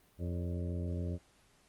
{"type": "harmonic tone with a mistuned harmonic", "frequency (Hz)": 87.31, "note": "F2", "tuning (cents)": 0, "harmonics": [1, 2, 3, 4, 5, 6, 7], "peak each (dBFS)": [-35, -41, -45, -47, -49, -51, -52], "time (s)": [0.18, 1.19], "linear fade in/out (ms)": 50, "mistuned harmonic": 6, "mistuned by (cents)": 79, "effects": ["pink hiss -67 dBFS RMS until 1.68 s", "Opus 32 kbps"]}